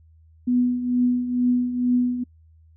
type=tone with tremolo; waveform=sine; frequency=246.9 Hz; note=B3; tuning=in tune; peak=-15 dBFS; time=0.47-2.24 s; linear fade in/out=10 ms; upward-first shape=triangle; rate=2.2 Hz; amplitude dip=70%; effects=noise-tail reverb RT60 0.1 s tail -25 dB re dry + added 80 Hz sine -50 dBFS peak until 2.76 s